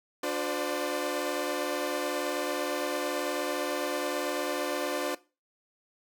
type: tone cluster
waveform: sawtooth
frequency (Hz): 292 / 358.8 / 514 / 593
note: D4 / F4 / C5 / D5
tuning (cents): -10 / +47 / -31 / +17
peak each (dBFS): -31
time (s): 0.23-5.15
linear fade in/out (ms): 5
effects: noise-tail reverb RT60 0.3 s tail -19 dB re dry